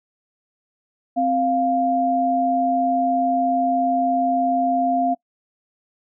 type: tone pair together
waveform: sine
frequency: 261.6 / 698.5 Hz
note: C4 / F5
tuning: 0 / 0 cents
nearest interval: octave + perfect fourth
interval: 1700 cents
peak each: -22 / -18 dBFS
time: 1.16-5.15 s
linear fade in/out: 20 ms
effects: noise-tail reverb RT60 0.1 s tail -23 dB re dry